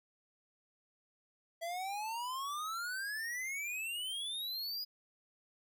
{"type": "exponential sweep", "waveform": "square", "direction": "up", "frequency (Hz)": [659.3, 4978], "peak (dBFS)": -38, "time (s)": [1.61, 4.85], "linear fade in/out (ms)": 20, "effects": []}